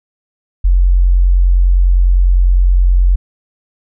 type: tone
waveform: sine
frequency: 44.89 Hz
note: F1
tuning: 48 cents sharp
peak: -6 dBFS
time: 0.64-3.16 s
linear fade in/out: 10 ms
effects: none